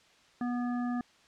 harmonic tone, 243.8 Hz, B3, 22 cents flat, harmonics 1 / 3 / 5 / 7, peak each -30 / -40 / -44 / -47 dBFS, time 0.41-1.01 s, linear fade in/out 2 ms, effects white hiss -62 dBFS RMS until 1.27 s + low-pass 5000 Hz 12 dB/octave

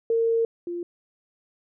sine tone pair in turn, 457.5 / 347.3 Hz, A#4 / F4, -32 / -10 cents, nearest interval perfect fourth, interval 478 cents, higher first, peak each -19 / -28 dBFS, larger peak first, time 0.1-0.45 / 0.67-0.83 s, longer first, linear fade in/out 2 ms, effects none

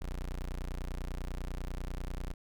30% pulse tone, 30.08 Hz, B0, 45 cents flat, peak -33 dBFS, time 0.01-2.34 s, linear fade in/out 10 ms, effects none

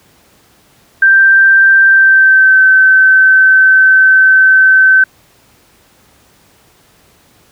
sine tone with pitch glide, 1571 to 1536 Hz, G6 to G6, +3 to -36 cents, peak -3 dBFS, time 1.02-5.04 s, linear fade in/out 5 ms, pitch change -39 cents, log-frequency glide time 1.88-2.62 s, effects pink hiss -48 dBFS RMS until 7.51 s + high-pass 60 Hz 12 dB/octave

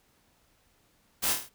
white noise with echo, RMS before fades -28 dBFS, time 1.22-1.34 s, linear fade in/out 20 ms, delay 26 ms, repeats 6, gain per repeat -4 dB, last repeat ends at 1.496 s, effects pink hiss -67 dBFS RMS until 1.54 s

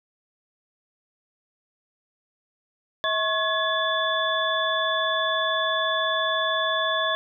sine tone cluster, 644 / 1090 / 1697 / 3465 Hz, E5 / C#6 / G#6 / A7, -41 / -29 / +37 / -27 cents, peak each -27 dBFS, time 3.04-7.15 s, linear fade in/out 0 ms, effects none

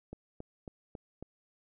click train, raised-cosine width 2 ms, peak -29 dBFS, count 5, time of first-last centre 0.13-1.226 s, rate 3.65 Hz, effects none

